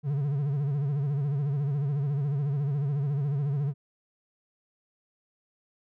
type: tone with vibrato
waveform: triangle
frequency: 141.9 Hz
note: C#3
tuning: 41 cents sharp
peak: -23 dBFS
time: 0.03-3.74 s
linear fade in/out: 50 ms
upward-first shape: sine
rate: 14 Hz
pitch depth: 100 cents each way
effects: none